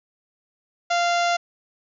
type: harmonic tone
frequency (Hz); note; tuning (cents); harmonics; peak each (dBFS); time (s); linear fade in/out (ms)
694; F5; -11; 1 / 2 / 3 / 4 / 5 / 6 / 7 / 8 / 9 / 10; -20 / -26 / -30 / -32 / -34 / -36 / -37 / -38 / -39 / -40; 0.9-1.37; 10
effects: none